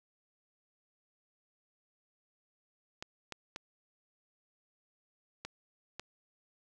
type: clicks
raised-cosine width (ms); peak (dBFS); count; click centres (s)
0.2; -23; 5; 3.025 / 3.323 / 3.561 / 5.45 / 5.996
effects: none